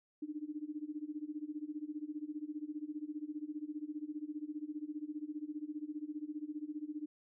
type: tone with tremolo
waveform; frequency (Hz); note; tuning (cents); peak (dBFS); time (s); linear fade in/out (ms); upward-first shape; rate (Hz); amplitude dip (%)
sine; 301.4; D4; +45; -36; 0.22-7.06; 5; sine; 15; 90
effects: none